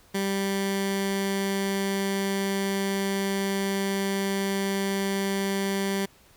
15% pulse tone with notch filter, 196 Hz, G3, in tune, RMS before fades -27 dBFS, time 0.14-6.06 s, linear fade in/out 10 ms, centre 670 Hz, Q 1.6, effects pink hiss -57 dBFS RMS until 6.36 s

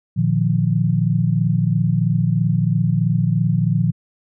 sine chord, Bb suspended fourth, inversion none, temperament equal with one note detuned, 116.54 / 151.57 / 174.61 Hz, Bb2 / Eb3 / F3, 0 / -45 / 0 cents, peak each -19 dBFS, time 0.16-3.92 s, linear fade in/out 20 ms, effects none

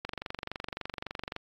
click train, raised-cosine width 0.3 ms, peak -19 dBFS, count 32, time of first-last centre 0.05-1.364 s, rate 23.6 Hz, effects AAC 48 kbps

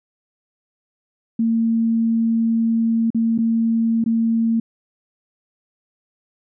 sine tone with dropouts, 227.6 Hz, A#3, 41 cents flat, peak -15 dBFS, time 1.39-4.6 s, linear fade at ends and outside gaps 5 ms, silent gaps 3.104-3.146 / 3.379-3.386 / 4.041-4.06 s, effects none

